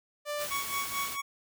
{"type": "tone", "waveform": "sawtooth", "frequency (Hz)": 590, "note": "D5", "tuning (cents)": 8, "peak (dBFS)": -28, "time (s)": [0.25, 0.48], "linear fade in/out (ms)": 50}
{"type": "noise", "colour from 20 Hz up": "white", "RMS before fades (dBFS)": -38, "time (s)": [0.37, 1.18], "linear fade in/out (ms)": 50}
{"type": "tone with tremolo", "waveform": "25% pulse", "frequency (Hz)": 1118, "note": "C#6", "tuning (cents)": 14, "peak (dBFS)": -26, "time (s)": [0.5, 1.22], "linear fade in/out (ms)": 20, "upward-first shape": "sine", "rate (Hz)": 4.5, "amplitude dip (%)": 80}
{"effects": []}